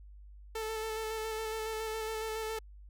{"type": "tone with vibrato", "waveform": "sawtooth", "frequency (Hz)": 440, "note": "A4", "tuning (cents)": 0, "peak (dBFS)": -31, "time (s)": [0.55, 2.59], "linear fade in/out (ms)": 5, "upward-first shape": "square", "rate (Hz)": 7.2, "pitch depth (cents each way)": 16, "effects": ["added 50 Hz sine -49 dBFS peak until 2.89 s"]}